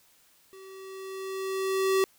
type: tone with level ramp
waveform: square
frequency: 383.3 Hz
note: G4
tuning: 39 cents flat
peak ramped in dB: -47 to -21 dBFS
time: 0.53-2.04 s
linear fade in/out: 0 ms
effects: white hiss -62 dBFS RMS until 2.18 s